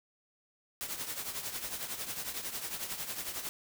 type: noise with tremolo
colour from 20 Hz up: white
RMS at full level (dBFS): -36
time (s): 0.81-3.49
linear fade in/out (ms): 0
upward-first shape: triangle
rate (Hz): 11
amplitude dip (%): 70
effects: none